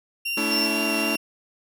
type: tone with vibrato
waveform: 35% pulse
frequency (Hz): 2755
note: F7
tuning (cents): -24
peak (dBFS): -23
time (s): 0.25-1.17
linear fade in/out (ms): 10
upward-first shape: sine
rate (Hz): 3.9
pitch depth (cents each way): 10
type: chord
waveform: sawtooth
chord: A suspended fourth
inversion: none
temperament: equal with one note detuned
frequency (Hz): 220 / 286.1 / 329.6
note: A3 / D4 / E4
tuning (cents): 0 / -45 / 0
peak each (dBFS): -25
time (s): 0.37-1.16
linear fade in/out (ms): 5
type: tone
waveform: triangle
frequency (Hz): 5410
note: E8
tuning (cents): +44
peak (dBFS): -22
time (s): 0.51-0.67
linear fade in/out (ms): 10
effects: none